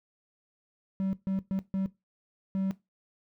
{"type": "tone bursts at uneven times", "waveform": "triangle", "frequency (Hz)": 192, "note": "G3", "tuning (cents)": -36, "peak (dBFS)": -25, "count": 5, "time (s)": [[1, 1.13], [1.27, 1.39], [1.51, 1.59], [1.74, 1.86], [2.55, 2.71]], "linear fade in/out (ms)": 0, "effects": ["noise-tail reverb RT60 0.2 s tail -17 dB re dry"]}